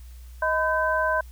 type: tone cluster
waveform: sine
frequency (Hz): 630 / 1007 / 1544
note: D#5 / B5 / G6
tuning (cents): +21 / +33 / -27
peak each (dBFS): -25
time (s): 0.42-1.21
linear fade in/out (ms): 5
effects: added 61 Hz sine -40 dBFS peak until 1.31 s + white hiss -57 dBFS RMS until 1.31 s